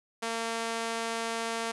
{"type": "tone with high-pass filter", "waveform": "sawtooth", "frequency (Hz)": 228.5, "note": "A#3", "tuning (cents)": -34, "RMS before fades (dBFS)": -33, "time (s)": [0.22, 1.72], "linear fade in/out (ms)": 10, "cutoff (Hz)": 520, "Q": 0.68, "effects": ["resampled to 24000 Hz", "9-bit"]}